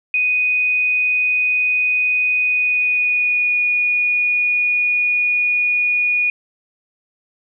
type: tone with pitch glide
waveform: sine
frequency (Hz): 2489 to 2455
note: D#7 to D#7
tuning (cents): 0 to -24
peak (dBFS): -14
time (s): 0.14-6.3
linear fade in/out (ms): 2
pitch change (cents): -24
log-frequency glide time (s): 2.41-3.59
effects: none